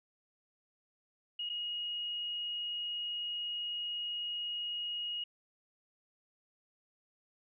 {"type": "tone with dropouts", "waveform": "sine", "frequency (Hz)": 2882, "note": "F#7", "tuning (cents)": -46, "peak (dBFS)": -35, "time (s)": [1.39, 5.24], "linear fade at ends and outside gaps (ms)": 5, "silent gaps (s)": [1.492, 1.497], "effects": []}